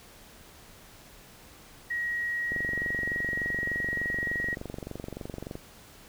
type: tone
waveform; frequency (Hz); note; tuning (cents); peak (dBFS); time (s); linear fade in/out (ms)
sine; 1900; A#6; +33; -28; 1.9-4.55; 10
type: click train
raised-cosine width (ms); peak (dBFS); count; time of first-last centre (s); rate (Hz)
2; -23; 72; 2.52-5.554; 23.4
effects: pink hiss -52 dBFS RMS until 6.08 s